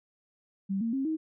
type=tone with pitch steps; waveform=sine; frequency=194.7 / 228.9 / 269.1 / 316.3 Hz; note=G3 / A#3 / C4 / D#4; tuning=-12 / -31 / +49 / +29 cents; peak=-27 dBFS; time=0.69-1.17 s; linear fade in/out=20 ms; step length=120 ms; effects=none

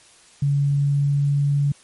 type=tone with pitch glide; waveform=sine; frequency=141.7 to 142.69 Hz; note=C#3 to D3; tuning=+38 to -50 cents; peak=-16 dBFS; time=0.42-1.72 s; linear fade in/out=5 ms; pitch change=+12 cents; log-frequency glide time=0.57-1.58 s; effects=white hiss -51 dBFS RMS until 1.83 s + MP3 48 kbps

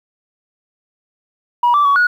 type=tone with pitch steps; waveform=sine; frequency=964 / 1165 / 1126 / 1454 Hz; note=B5 / D6 / C#6 / F#6; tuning=-42 / -14 / +27 / -31 cents; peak=-8 dBFS; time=1.63-2.07 s; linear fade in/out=5 ms; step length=110 ms; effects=tanh soft clip ceiling -7 dBFS + 8-bit

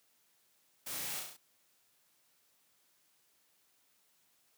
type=noise with echo; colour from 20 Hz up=white; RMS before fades=-42 dBFS; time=0.86-1.2 s; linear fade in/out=10 ms; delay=34 ms; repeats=5; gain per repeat=-3 dB; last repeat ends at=1.37 s; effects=white hiss -72 dBFS RMS until 4.57 s + high-pass 100 Hz 12 dB/octave

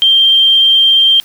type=tone with vibrato; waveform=sine; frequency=3164 Hz; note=G7; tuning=15 cents sharp; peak=-5 dBFS; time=0.02-1.2 s; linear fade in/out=0 ms; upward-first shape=triangle; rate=17 Hz; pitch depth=9 cents each way; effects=white hiss -41 dBFS RMS until 1.24 s

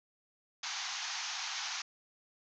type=band-pass noise; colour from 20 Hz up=white; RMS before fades=-39 dBFS; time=0.63-1.82 s; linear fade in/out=5 ms; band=720 to 6600 Hz; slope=96 dB/octave; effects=none

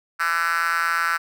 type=tone with high-pass filter; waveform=5% pulse; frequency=168.1 Hz; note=E3; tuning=34 cents sharp; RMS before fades=-22 dBFS; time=0.19-1.18 s; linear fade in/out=20 ms; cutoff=1400 Hz; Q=5.6; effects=none

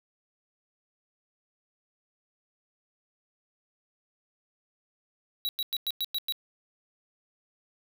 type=tone bursts; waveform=square; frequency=3885 Hz; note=B7; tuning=29 cents flat; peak=-28 dBFS; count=7; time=5.45-6.323 s; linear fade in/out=0 ms; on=39 ms; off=100 ms; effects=none

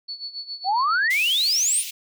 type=tone with tremolo; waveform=sine; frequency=4435 Hz; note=C#8; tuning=in tune; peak=-28 dBFS; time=0.08-1.08 s; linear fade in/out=10 ms; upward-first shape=sine; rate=7.3 Hz; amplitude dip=80%
type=exponential sweep; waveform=sine; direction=up; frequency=715 to 10030 Hz; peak=-18 dBFS; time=0.64-1.84 s; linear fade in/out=50 ms
type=high-pass noise; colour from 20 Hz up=pink; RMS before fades=-33 dBFS; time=1.1-1.91 s; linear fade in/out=10 ms; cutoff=2400 Hz; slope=48 dB/octave
effects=none

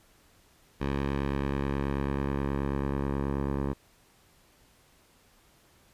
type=tone with low-pass filter sweep; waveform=10% pulse; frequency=69.3 Hz; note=C#2; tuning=in tune; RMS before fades=-30 dBFS; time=0.8-3.74 s; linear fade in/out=20 ms; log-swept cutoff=3000 to 1100 Hz; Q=0.74; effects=pink hiss -62 dBFS RMS until 5.93 s + resampled to 32000 Hz

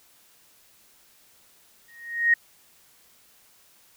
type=tone with exponential growth; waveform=sine; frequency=1869 Hz; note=A#6; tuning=4 cents sharp; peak=-13 dBFS; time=1.88-2.34 s; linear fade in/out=5 ms; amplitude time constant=100 ms; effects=white hiss -58 dBFS RMS until 3.96 s

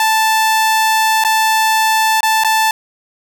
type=tone with dropouts; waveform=sawtooth; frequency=880 Hz; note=A5; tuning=in tune; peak=-7 dBFS; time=0-2.71 s; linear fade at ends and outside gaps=2 ms; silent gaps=1.239-1.248 / 2.207-2.23 / 2.437-2.446 s; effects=none

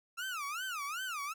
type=tone with vibrato; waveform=30% pulse; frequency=1318.5 Hz; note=E6; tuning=in tune; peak=-34 dBFS; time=0.17-1.34 s; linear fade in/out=20 ms; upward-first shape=sine; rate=2.6 Hz; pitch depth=280 cents each way; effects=none

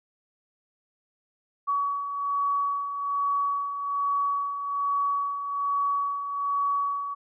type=beating tone pair; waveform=sine; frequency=1130 / 1131.2 Hz; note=C#6 / C#6; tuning=+33 / +35 cents; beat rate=1.2 Hz; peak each=-33 / -25 dBFS; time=1.67-7.15 s; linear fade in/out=20 ms; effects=none

